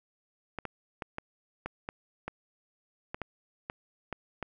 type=clicks; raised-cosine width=0.5 ms; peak=-20 dBFS; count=12; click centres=0.587 / 0.653 / 1.022 / 1.184 / 1.66 / 1.889 / 2.28 / 3.145 / 3.217 / 3.699 / 4.127 / 4.427 s; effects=none